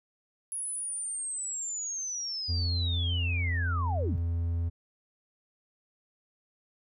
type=linear sweep; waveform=sine; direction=down; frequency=10548 to 58.27 Hz; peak=-32 dBFS; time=0.52-4.18 s; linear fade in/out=0 ms
type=tone with pitch glide; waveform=triangle; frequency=86 to 84.57 Hz; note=F2 to E2; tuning=-26 to +45 cents; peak=-25 dBFS; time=2.48-4.7 s; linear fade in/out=20 ms; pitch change=-29 cents; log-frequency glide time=4.09-4.24 s
effects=none